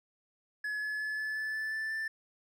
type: tone with pitch steps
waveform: triangle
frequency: 1700 / 1709.8 / 1719.8 / 1729.7 / 1739.7 / 1749.8 / 1760 / 1770.1 Hz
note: G#6 / G#6 / A6 / A6 / A6 / A6 / A6 / A6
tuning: +40 / +50 / -40 / -30 / -20 / -10 / 0 / +10 cents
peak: -31 dBFS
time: 0.64-2.08 s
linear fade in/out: 5 ms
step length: 180 ms
effects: none